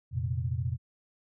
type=chord; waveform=sine; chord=F suspended fourth; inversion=none; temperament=equal; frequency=87.31 / 116.54 / 130.81 Hz; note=F2 / Bb2 / C3; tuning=0 / 0 / 0 cents; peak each=-33 / -32 / -33 dBFS; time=0.11-0.78 s; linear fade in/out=50 ms; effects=none